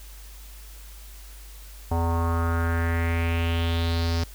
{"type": "tone with low-pass filter sweep", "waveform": "square", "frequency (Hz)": 83.7, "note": "E2", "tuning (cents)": 27, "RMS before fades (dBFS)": -24, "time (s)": [1.91, 4.24], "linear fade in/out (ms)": 5, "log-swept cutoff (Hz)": [850, 5200], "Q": 3.9, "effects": ["added 50 Hz sine -41 dBFS peak until 4.34 s", "white hiss -49 dBFS RMS until 4.34 s"]}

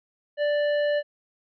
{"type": "tone with hard clipping", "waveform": "triangle", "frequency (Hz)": 587.3, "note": "D5", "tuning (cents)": 0, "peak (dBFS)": -23, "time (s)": [0.37, 1.03], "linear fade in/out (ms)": 50, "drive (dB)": 14, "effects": ["resampled to 11025 Hz"]}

